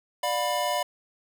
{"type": "chord", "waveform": "square", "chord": "B diminished", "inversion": "first", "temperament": "just", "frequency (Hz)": [592.7, 711.2, 987.8], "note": ["D5", "F5", "B5"], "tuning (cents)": [16, 31, 0], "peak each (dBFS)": -30, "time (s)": [0.23, 0.83], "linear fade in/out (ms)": 5, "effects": []}